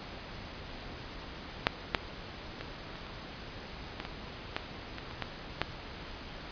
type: clicks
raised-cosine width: 0.3 ms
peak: -6 / -8 / -23 / -27 / -29 / -19 / -22 / -14 / -22 / -28 / -16 / -11 dBFS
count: 12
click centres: 1.669 / 1.948 / 2.61 / 2.956 / 3.067 / 4.001 / 4.051 / 4.565 / 4.984 / 5.111 / 5.223 / 5.616 s
effects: pink hiss -44 dBFS RMS until 6.51 s + resampled to 11025 Hz